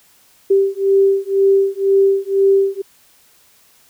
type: beating tone pair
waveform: sine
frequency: 390.6 / 392.6 Hz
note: G4 / G4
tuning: -6 / +3 cents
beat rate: 2 Hz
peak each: -14 dBFS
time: 0.5-2.82 s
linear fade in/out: 10 ms
effects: white hiss -52 dBFS RMS until 3.89 s